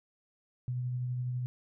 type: tone with tremolo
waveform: sine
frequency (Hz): 124.7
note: B2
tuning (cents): +17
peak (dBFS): -30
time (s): 0.68-1.46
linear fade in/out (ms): 0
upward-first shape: triangle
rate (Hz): 12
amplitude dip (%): 25
effects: none